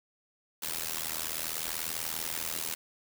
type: noise with amplitude modulation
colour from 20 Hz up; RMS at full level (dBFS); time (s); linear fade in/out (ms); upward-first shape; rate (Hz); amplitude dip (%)
white; -31; 0.62-2.75; 10; sine; 80.4; 95
effects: none